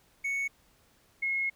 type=tone pair in turn; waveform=triangle / sine; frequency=2217 / 2166 Hz; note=C#7 / C#7; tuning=0 / -41 cents; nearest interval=unison; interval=41 cents; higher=first; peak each=-27 dBFS; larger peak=neither; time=0.24-0.48 / 1.22-1.5 s; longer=second; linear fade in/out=10 ms; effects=pink hiss -65 dBFS RMS until 1.55 s